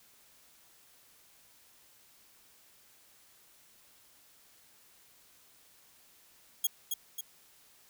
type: tone with echo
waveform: 5% pulse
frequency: 3307 Hz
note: G#7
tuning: 8 cents flat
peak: -17 dBFS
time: 6.64-6.67 s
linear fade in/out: 5 ms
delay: 270 ms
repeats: 2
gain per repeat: -5 dB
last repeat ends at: 7.21 s
effects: white hiss -62 dBFS RMS until 7.89 s